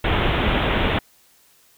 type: low-pass noise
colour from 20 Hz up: pink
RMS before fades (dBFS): -20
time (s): 0.04-0.99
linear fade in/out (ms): 5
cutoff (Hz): 3600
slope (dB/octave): 96
effects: white hiss -56 dBFS RMS until 1.77 s